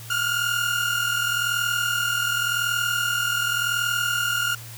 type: tone pair together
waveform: 30% pulse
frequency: 1396.9 / 1437.8 Hz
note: F6 / F6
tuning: 0 / +50 cents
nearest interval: unison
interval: 50 cents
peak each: -22 / -22 dBFS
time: 0.1-4.55 s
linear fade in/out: 5 ms
effects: added 115 Hz sine -39 dBFS peak until 4.77 s + white hiss -42 dBFS RMS until 4.77 s